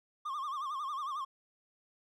triangle tone with vibrato, 1137 Hz, C#6, 44 cents sharp, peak -33 dBFS, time 0.25-1.25 s, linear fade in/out 10 ms, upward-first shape sine, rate 11 Hz, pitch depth 130 cents each way, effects none

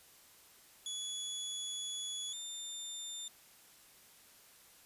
25% pulse tone pair in turn, 3398 / 3600 Hz, G#7 / A7, +39 / +39 cents, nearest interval minor second, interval 100 cents, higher second, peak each -35 / -38 dBFS, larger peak first, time 0.86-2.33 / 2.33-3.28 s, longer first, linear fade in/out 2 ms, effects white hiss -61 dBFS RMS until 4.85 s + resampled to 32000 Hz

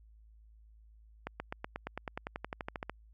accelerating click train, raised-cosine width 0.5 ms, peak -22 dBFS, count 18, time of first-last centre 1.27-2.896 s, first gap 130 ms, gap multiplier 0.96, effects added 54 Hz sine -56 dBFS peak until 3.13 s

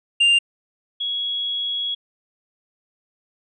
triangle / sine tone pair in turn, 2794 / 3335 Hz, F7 / G#7, 0 / +7 cents, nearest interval minor third, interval 307 cents, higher second, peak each -11 / -22 dBFS, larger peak first, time 0.2-0.39 / 1-1.95 s, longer second, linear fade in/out 10 ms, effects resampled to 24000 Hz

